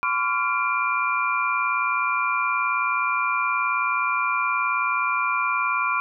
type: tone cluster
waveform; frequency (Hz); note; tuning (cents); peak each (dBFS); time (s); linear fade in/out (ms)
sine; 1019 / 1138 / 1388 / 2384; C6 / C#6 / F6 / D7; -46 / +45 / -11 / +25; -26; 0.03-6; 0
effects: none